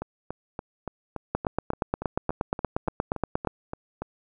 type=two click trains; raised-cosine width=1 ms; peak=-10 / -18 dBFS; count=19 / 15; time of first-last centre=1.35-3.473 / 0.02-4.02 s; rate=8.48 / 3.5 Hz; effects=none